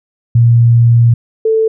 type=tone pair in turn; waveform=sine; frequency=117.7 / 442.6 Hz; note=A#2 / A4; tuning=+17 / +10 cents; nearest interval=octave + major seventh; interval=2293 cents; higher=second; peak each=-4 / -8 dBFS; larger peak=first; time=0.35-1.14 / 1.45-1.68 s; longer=first; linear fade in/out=5 ms; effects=none